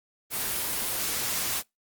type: noise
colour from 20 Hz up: white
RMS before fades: -29 dBFS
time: 0.3-1.63 s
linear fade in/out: 50 ms
effects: noise-tail reverb RT60 0.2 s tail -26 dB re dry + Opus 24 kbps